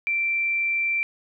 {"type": "tone", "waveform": "sine", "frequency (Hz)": 2349, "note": "D7", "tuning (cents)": 0, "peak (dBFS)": -21, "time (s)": [0.07, 1.03], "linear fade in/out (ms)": 0, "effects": []}